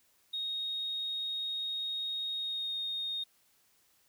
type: tone with pitch glide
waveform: triangle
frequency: 3735 to 3703 Hz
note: A#7 to A#7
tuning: +3 to -12 cents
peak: -30 dBFS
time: 0.33-3.24 s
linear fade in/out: 10 ms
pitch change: -15 cents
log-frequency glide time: 2.36-2.76 s
effects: tanh soft clip ceiling -31 dBFS + white hiss -69 dBFS RMS until 4.08 s